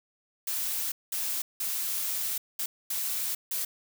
blue noise bursts at uneven times, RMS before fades -31 dBFS, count 6, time 0.47-0.92 / 1.12-1.42 / 1.6-2.38 / 2.59-2.66 / 2.9-3.35 / 3.51-3.65 s, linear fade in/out 5 ms, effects none

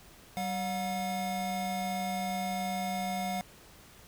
square tone pair together, 191.3 / 722.3 Hz, G3 / F#5, -42 / -42 cents, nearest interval octave + major seventh, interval 2300 cents, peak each -36 / -34 dBFS, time 0.37-3.41 s, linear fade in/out 0 ms, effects pink hiss -55 dBFS RMS until 4.07 s

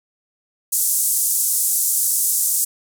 white band-pass noise, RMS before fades -19 dBFS, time 0.72-2.65 s, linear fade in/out 10 ms, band 7100 to 13000 Hz, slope 24 dB/octave, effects none

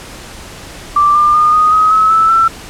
sine tone with pitch steps, 1174.7 / 1196.6 / 1218.9 / 1241.7 / 1264.8 / 1288.4 / 1312.5 / 1337 Hz, D6 / D6 / D#6 / D#6 / D#6 / E6 / E6 / E6, 0 / +32 / -36 / -4 / +28 / -40 / -8 / +24 cents, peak -6 dBFS, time 0.96-2.48 s, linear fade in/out 5 ms, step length 190 ms, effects pink hiss -31 dBFS RMS until 2.69 s + low-pass 10000 Hz 12 dB/octave

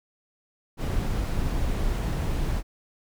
brown noise, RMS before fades -26 dBFS, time 0.77-2.63 s, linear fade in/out 50 ms, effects none

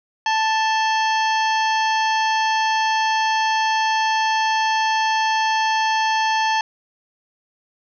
harmonic tone with a mistuned harmonic, 880 Hz, A5, in tune, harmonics 1 / 2 / 3 / 4 / 5 / 6 / 7, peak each -18 / -24 / -28 / -30 / -32 / -34 / -35 dBFS, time 0.26-6.61 s, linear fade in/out 2 ms, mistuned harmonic 4, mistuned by -140 cents, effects none

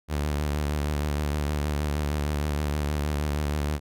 sawtooth tone with vibrato, 73.9 Hz, D2, 11 cents sharp, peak -21 dBFS, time 0.08-3.8 s, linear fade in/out 50 ms, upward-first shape sine, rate 6.4 Hz, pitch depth 48 cents each way, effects none

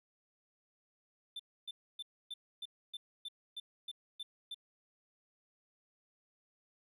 triangle tone bursts, 3547 Hz, A7, 13 cents sharp, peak -39 dBFS, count 11, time 1.36-4.545 s, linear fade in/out 5 ms, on 35 ms, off 280 ms, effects none

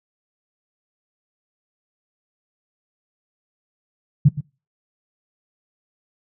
sine tone with echo, 144.2 Hz, D3, 31 cents flat, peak -7 dBFS, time 4.25-4.29 s, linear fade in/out 10 ms, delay 120 ms, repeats 1, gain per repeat -14 dB, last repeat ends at 4.41 s, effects noise-tail reverb RT60 0.3 s tail -21 dB re dry

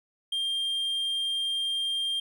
triangle tone, 3195 Hz, G7, 32 cents sharp, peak -25 dBFS, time 0.32-2.2 s, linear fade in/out 5 ms, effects none

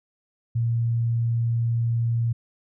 sine tone, 116.54 Hz, A#2, in tune, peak -20 dBFS, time 0.55-2.33 s, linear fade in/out 10 ms, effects none

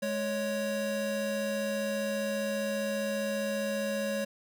square tone pair together, 210 / 555 Hz, G#3 / C#5, +19 / +2 cents, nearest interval octave + perfect fourth, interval 1683 cents, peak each -35 / -32 dBFS, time 0.02-4.25 s, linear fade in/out 10 ms, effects none

